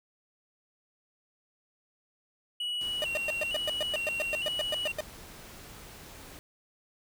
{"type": "tone with vibrato", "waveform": "triangle", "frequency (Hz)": 2836, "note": "F7", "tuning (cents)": 26, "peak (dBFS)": -29, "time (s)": [2.6, 4.92], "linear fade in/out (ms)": 5, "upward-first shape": "square", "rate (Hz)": 1.1, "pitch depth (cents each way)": 56}
{"type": "noise", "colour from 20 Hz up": "pink", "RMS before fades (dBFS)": -48, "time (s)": [2.81, 6.39], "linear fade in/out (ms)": 0}
{"type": "tone bursts", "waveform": "45% pulse", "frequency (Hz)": 610, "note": "D#5", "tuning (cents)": -34, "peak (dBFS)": -29, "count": 16, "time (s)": [3.02, 5.006], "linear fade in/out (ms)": 0, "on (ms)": 21, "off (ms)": 110}
{"effects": []}